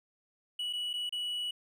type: tone with dropouts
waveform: triangle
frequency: 2939 Hz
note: F#7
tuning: 12 cents flat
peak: -31 dBFS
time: 0.59-1.51 s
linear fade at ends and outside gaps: 5 ms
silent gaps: 0.729-0.733 / 0.932-0.937 / 1.094-1.124 s
effects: none